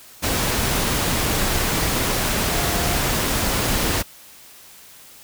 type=tone in noise; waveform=sine; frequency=700 Hz; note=F5; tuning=4 cents sharp; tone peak=-30 dBFS; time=2.5-3 s; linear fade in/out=20 ms; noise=pink; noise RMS=-21 dBFS; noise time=0.22-4.03 s; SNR=-12 dB; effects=white hiss -45 dBFS RMS until 5.23 s